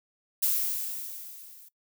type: noise with level ramp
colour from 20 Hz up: violet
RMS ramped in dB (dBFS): -24 to -52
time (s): 0.42-1.69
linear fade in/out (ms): 10
effects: noise-tail reverb RT60 0.1 s tail -20 dB re dry